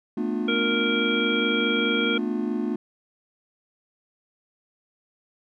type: chord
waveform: triangle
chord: B half-diminished seventh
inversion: third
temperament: just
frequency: 222.2 / 246.9 / 296.3 / 355.6 Hz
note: A3 / B3 / D4 / F4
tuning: +17 / 0 / +15 / +31 cents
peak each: -26 / -28 / -28 / -29 dBFS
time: 0.17-2.76 s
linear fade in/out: 5 ms
type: harmonic tone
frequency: 466.2 Hz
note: A#4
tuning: in tune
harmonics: 1 / 3 / 5 / 7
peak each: -28 / -28 / -28 / -28 dBFS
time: 0.48-2.18 s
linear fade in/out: 5 ms
effects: none